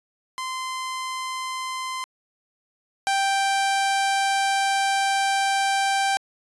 sawtooth tone pair in turn, 1036 / 784.7 Hz, C6 / G5, -17 / +2 cents, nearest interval perfect fourth, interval 481 cents, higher first, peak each -24 / -16 dBFS, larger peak second, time 0.38-2.04 / 3.07-6.17 s, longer second, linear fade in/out 0 ms, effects resampled to 24000 Hz

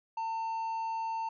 triangle tone, 900 Hz, A5, 39 cents sharp, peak -30 dBFS, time 0.17-1.29 s, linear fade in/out 5 ms, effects resampled to 16000 Hz

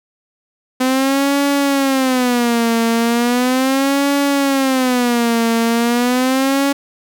sawtooth tone with vibrato, 254.5 Hz, C4, 48 cents flat, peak -9 dBFS, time 0.8-6.73 s, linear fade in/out 10 ms, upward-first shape sine, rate 0.37 Hz, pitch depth 180 cents each way, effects none

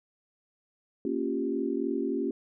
sine chord, G half-diminished seventh, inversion first, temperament equal, 233.1 / 277.2 / 349.2 / 392 Hz, Bb3 / Db4 / F4 / G4, 0 / 0 / 0 / 0 cents, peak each -34 / -31 / -33 / -33 dBFS, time 1.05-2.31 s, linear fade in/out 2 ms, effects none

